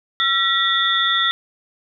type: tone cluster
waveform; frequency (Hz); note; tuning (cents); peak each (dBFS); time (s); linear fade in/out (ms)
sine; 1352 / 1924 / 3418 / 3610; E6 / B6 / G#7 / A7; +43 / -46 / +49 / +44; -21; 0.2-1.31; 0
effects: none